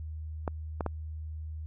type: clicks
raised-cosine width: 1 ms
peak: -17 dBFS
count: 3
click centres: 0.478 / 0.808 / 0.863 s
effects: added 78 Hz sine -36 dBFS peak until 1.66 s